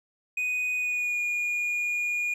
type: tone with pitch glide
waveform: triangle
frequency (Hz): 2489 to 2436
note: D#7 to D#7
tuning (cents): 0 to -37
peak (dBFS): -24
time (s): 0.37-2.34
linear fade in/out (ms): 5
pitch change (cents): -37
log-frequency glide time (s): 0.76-1.2
effects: none